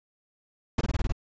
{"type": "noise bursts", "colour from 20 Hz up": "brown", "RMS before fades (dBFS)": -25, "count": 7, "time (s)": [0.78, 1.123], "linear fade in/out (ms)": 5, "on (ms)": 31, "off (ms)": 21, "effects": ["resampled to 16000 Hz"]}